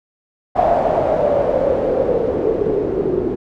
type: noise with low-pass filter sweep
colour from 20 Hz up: white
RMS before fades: -17 dBFS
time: 0.55-3.36 s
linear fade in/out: 20 ms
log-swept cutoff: 710 to 360 Hz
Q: 6.7
effects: none